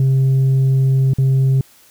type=tone with dropouts; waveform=sine; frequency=133.4 Hz; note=C3; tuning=34 cents sharp; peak=-8 dBFS; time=0-1.61 s; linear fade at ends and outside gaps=2 ms; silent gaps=1.135-1.184 s; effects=tanh soft clip ceiling -10 dBFS + white hiss -49 dBFS RMS until 1.9 s